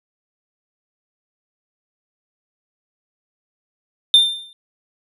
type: tone with exponential decay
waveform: triangle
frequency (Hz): 3595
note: A7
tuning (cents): +36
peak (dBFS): -3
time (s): 4.14-4.53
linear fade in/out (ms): 1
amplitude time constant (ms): 83
effects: tanh soft clip ceiling -1 dBFS + resampled to 32000 Hz